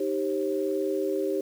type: chord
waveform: sine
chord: C minor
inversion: first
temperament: equal with one note detuned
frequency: 311.1 / 392 / 535.8 Hz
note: Eb4 / G4 / C5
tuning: 0 / 0 / +41 cents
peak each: -31 / -27 / -31 dBFS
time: 0-1.41 s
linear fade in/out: 5 ms
effects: 8-bit